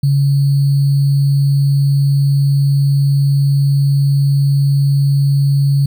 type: tone with sample-and-hold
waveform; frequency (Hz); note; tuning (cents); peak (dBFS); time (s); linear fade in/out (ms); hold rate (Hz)
sine; 140; C#3; +18; -9; 0.03-5.86; 5; 4410
effects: none